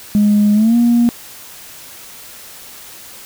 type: tone with pitch glide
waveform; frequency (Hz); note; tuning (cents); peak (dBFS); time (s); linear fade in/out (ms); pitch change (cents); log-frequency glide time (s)
sine; 207.7 to 237.2; G#3 to A#3; 0 to +30; -7; 0.15-1.09; 0; +230; 0.54-0.76
effects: tanh soft clip ceiling -5 dBFS + white hiss -36 dBFS RMS until 3.25 s